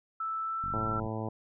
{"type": "tone with pitch glide", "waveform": "sine", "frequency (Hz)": [1318.5, 1340.8], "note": ["E6", "E6"], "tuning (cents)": [0, 29], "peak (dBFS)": -31, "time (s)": [0.2, 1], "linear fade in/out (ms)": 5, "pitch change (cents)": 29, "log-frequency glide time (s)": [0.41, 0.79]}
{"type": "click train", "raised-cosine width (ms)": 5, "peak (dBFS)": -31, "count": 21, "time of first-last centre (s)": [0.64, 1.064], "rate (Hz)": 47.2}
{"type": "harmonic tone", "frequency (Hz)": 110, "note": "A2", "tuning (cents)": 0, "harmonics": [1, 2, 3, 4, 5, 6, 7, 8, 9], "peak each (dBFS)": [-36, -39, -41, -42, -43, -44, -44, -45, -46], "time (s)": [0.73, 1.29], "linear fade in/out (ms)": 5}
{"effects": []}